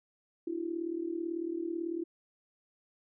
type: tone with amplitude modulation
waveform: sine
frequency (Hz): 335.8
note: E4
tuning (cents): +32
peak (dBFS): -29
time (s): 0.47-2.04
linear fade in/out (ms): 5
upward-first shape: sine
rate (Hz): 38.1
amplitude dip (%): 80
effects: none